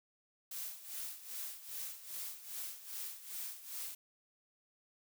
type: noise with tremolo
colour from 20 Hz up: blue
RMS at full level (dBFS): -42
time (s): 0.51-3.95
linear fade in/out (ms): 5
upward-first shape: sine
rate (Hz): 2.5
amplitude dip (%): 75
effects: none